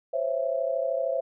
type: tone cluster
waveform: sine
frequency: 518 / 551 / 664 Hz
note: C5 / C#5 / E5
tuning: -17 / -11 / +12 cents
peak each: -29 dBFS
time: 0.13-1.21 s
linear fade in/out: 10 ms
effects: none